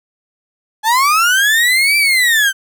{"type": "linear two-way sweep", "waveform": "35% pulse", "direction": "up then down", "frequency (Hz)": [840, 2351, 1531], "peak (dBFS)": -8, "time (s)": [0.83, 2.53], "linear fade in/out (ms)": 50, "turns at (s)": 1.97, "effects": []}